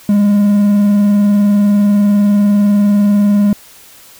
triangle tone with vibrato, 204.5 Hz, G#3, 26 cents flat, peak -5 dBFS, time 0.09-3.53 s, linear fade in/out 2 ms, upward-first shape square, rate 20 Hz, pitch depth 28 cents each way, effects white hiss -40 dBFS RMS until 4.19 s

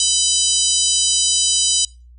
harmonic tone with a mistuned harmonic, 985 Hz, B5, 5 cents flat, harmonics 3 / 4 / 5 / 6 / 7 / 8 / 9, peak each -22 / -22 / -22 / -22 / -22 / -22 / -22 dBFS, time 0-1.85 s, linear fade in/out 2 ms, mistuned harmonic 3, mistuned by +48 cents, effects noise-tail reverb RT60 0.3 s tail -24 dB re dry + added 60 Hz sine -41 dBFS peak until 2.18 s

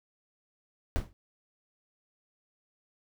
brown noise with exponential decay, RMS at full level -24 dBFS, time 0.96-1.13 s, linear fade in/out 0 ms, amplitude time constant 35 ms, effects none

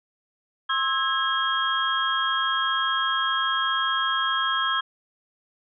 sine tone cluster, 1066 / 1311 / 1643 / 3250 Hz, C6 / E6 / G#6 / G#7, +32 / -10 / -19 / -38 cents, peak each -27 dBFS, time 0.69-4.81 s, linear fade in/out 10 ms, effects none

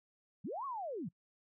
sine linear two-way sweep, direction up then down, 131.4 to 1142 to 131.4 Hz, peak -38 dBFS, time 0.44-1.09 s, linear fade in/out 10 ms, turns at 0.65 s, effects noise-tail reverb RT60 0.1 s tail -26 dB re dry

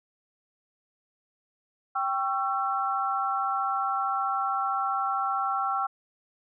sine chord, C# diminished, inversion second, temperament equal with one note detuned, 784 / 1108.7 / 1342.3 Hz, G5 / C#6 / E6, 0 / 0 / +31 cents, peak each -29 / -32 / -28 dBFS, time 1.95-5.87 s, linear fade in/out 10 ms, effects none

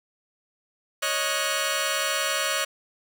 10% pulse tone cluster, 554 / 625 / 1465 Hz, C#5 / D#5 / F#6, -1 / +8 / -18 cents, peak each -20 dBFS, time 1.02-2.65 s, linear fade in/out 10 ms, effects none

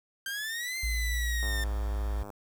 sawtooth exponential two-way sweep, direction up then down, 1568 to 2093 to 1794 Hz, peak -29 dBFS, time 0.26-1.64 s, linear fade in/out 2 ms, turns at 0.78 s
sine tone, 58.1 Hz, A#1, 5 cents flat, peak -28 dBFS, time 0.83-2.23 s, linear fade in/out 5 ms
click train, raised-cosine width 1 ms, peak -29 dBFS, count 90, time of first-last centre 1.43-2.303 s, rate 102 Hz
effects 8-bit

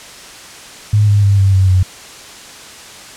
sine tone with pitch steps, 104.9 / 102.33 / 99.82 / 97.37 / 94.98 / 92.65 Hz, G#2 / G#2 / G2 / G2 / F#2 / F#2, +18 / -25 / +32 / -11 / +46 / +3 cents, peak -7 dBFS, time 0.93-1.83 s, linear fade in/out 5 ms, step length 150 ms, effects white hiss -34 dBFS RMS until 3.16 s + low-pass 8000 Hz 12 dB/octave

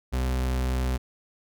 40% pulse tone, 63.6 Hz, C2, 48 cents flat, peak -23 dBFS, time 0.12-0.98 s, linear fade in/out 20 ms, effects none

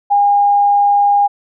sine tone, 812 Hz, G#5, 39 cents flat, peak -8 dBFS, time 0.1-1.28 s, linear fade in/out 20 ms, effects none

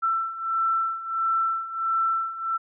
sine beating tone pair, 1336 / 1337.5 Hz, E6 / E6, +23 / +25 cents, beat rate 1.5 Hz, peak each -28 / -24 dBFS, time 0.02-2.58 s, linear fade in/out 20 ms, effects none

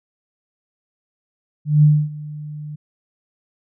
sine tone with ADSR envelope, 150 Hz, D3, 37 cents sharp, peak -7 dBFS, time 1.65-2.76 s, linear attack 180 ms, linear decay 260 ms, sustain -21 dB, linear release 11 ms, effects none

